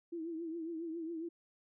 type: tone with vibrato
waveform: sine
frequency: 329.6 Hz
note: E4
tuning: in tune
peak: -38 dBFS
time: 0.12-1.29 s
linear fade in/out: 10 ms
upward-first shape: triangle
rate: 7.3 Hz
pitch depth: 88 cents each way
effects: none